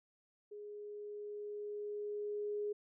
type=tone with level ramp; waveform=sine; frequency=415.3 Hz; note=G#4; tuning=in tune; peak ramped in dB=-46 to -35 dBFS; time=0.51-2.73 s; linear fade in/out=10 ms; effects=none